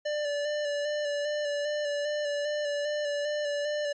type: tone with vibrato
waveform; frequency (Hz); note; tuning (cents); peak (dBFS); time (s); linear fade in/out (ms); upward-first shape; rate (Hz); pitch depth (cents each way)
square; 587.3; D5; 0; -29; 0.05-3.93; 10; square; 2.5; 23
effects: resampled to 16000 Hz